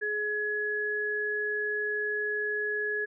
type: tone pair together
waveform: sine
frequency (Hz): 421.8 / 1687.2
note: G#4 / G#6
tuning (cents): +27 / +27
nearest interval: 2 octaves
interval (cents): 2400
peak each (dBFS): -33 / -29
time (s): 0.01-3.06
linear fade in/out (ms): 20
effects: none